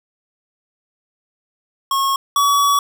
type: tone pair in turn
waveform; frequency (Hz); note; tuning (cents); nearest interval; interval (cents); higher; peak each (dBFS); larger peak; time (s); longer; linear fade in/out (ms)
square; 1091 / 1134.2; C#6 / C#6; -28 / +39; minor second; 67; second; -16 / -13; second; 1.91-2.16 / 2.36-2.79; second; 2
effects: none